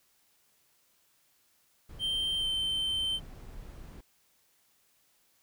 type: noise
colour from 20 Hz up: brown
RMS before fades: -46 dBFS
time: 1.89-4.01 s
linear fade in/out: 5 ms
type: tone with pitch glide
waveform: triangle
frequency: 3136 to 3100 Hz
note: G7 to G7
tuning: 0 to -20 cents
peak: -27 dBFS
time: 1.99-3.2 s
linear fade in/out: 50 ms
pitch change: -20 cents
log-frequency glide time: 2.38-2.46 s
effects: white hiss -69 dBFS RMS until 5.42 s